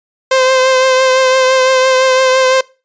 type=tone with vibrato; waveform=sawtooth; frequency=520 Hz; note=C5; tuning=11 cents flat; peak=-4 dBFS; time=0.31-2.61 s; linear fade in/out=5 ms; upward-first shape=triangle; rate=5.9 Hz; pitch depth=28 cents each way; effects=noise-tail reverb RT60 0.3 s tail -22 dB re dry + resampled to 16000 Hz